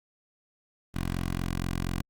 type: tone with notch filter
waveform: 10% pulse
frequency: 44.2 Hz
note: F1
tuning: 22 cents sharp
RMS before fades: -31 dBFS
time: 0.94-2.02 s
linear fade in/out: 10 ms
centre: 580 Hz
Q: 1.9
effects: Opus 32 kbps